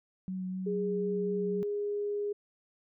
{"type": "tone with vibrato", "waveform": "sine", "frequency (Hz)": 186, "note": "F#3", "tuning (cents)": 9, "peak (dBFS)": -33, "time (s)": [0.28, 1.63], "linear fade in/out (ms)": 0, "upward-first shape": "sine", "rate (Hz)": 4, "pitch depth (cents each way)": 12}
{"type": "tone", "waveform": "sine", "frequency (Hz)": 411.2, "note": "G#4", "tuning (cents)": -17, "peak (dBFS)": -30, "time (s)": [0.66, 2.33], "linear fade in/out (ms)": 10}
{"effects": []}